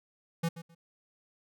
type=tone with echo; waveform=square; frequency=167 Hz; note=E3; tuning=23 cents sharp; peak=-28 dBFS; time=0.43-0.49 s; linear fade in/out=10 ms; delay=130 ms; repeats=2; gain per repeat=-14 dB; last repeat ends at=0.75 s; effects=none